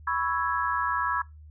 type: chord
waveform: sine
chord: C# minor seventh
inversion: third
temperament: equal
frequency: 987.8 / 1108.7 / 1318.5 / 1661.2 Hz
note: B5 / C#6 / E6 / G#6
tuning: 0 / 0 / 0 / 0 cents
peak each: -30 dBFS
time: 0.07-1.22 s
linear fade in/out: 5 ms
effects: noise-tail reverb RT60 0.2 s tail -21 dB re dry + added 76 Hz sine -45 dBFS peak until 1.5 s